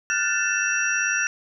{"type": "tone cluster", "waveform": "sine", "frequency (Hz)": [1415, 1513, 1766, 2670, 5740], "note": ["F6", "F#6", "A6", "E7", "F8"], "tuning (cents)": [22, 38, 6, 22, 47], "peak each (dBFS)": -27, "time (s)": [0.1, 1.27], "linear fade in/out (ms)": 0, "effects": []}